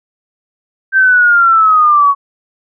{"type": "linear sweep", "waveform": "sine", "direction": "down", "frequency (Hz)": [1568, 1108.7], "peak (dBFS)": -5, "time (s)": [0.92, 2.15], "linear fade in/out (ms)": 50, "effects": []}